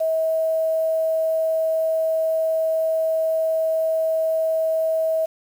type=tone with quantisation; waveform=sine; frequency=643 Hz; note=E5; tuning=43 cents flat; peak=-18 dBFS; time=0-5.26 s; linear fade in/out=10 ms; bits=7; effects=none